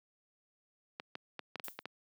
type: clicks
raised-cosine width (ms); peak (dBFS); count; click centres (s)
0.3; -24; 8; 0.999 / 1.154 / 1.393 / 1.557 / 1.598 / 1.683 / 1.79 / 1.856
type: noise with exponential decay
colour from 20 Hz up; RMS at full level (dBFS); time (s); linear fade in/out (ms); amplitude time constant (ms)
violet; -40; 1.64-1.83; 2; 41
effects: high-pass 200 Hz 12 dB/octave